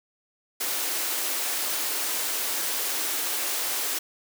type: high-pass noise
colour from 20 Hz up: white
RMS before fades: -28 dBFS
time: 0.6-3.99 s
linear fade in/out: 10 ms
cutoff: 260 Hz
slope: 48 dB/octave
effects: none